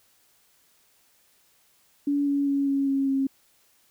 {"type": "tone with pitch steps", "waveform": "sine", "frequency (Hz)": [285.4, 282.3, 279.2, 276.2, 273.1, 270.2], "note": ["D4", "C#4", "C#4", "C#4", "C#4", "C#4"], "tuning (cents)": [-49, 32, 13, -6, -26, -44], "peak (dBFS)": -21, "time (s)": [2.07, 3.27], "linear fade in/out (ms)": 5, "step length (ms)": 200, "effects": ["white hiss -63 dBFS RMS until 3.9 s"]}